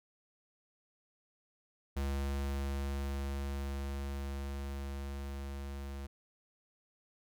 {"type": "tone with level ramp", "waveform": "square", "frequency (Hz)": 69.3, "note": "C#2", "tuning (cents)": 0, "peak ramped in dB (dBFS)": [-33, -41], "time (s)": [1.96, 6.07], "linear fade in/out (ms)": 10, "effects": []}